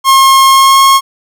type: tone with pitch glide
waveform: 45% pulse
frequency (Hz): 1074 to 1084.6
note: C6 to C#6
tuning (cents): +45 to -38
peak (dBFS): -3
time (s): 0.04-1.01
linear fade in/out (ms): 50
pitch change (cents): +17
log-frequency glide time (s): 0.48-0.82
effects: none